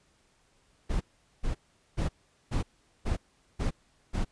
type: noise bursts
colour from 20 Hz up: brown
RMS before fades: -28 dBFS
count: 7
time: 0.89-4.25 s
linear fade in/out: 20 ms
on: 120 ms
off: 420 ms
effects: pink hiss -67 dBFS RMS until 4.31 s + resampled to 22050 Hz